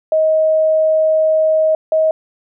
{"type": "tone pair in turn", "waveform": "sine", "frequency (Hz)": [630, 632.9], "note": ["D#5", "D#5"], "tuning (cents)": [21, 29], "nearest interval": "unison", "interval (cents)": 8, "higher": "second", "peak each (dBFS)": -10, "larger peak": "neither", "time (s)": [[0.12, 1.75], [1.92, 2.11]], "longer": "first", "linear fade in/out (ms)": 2, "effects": []}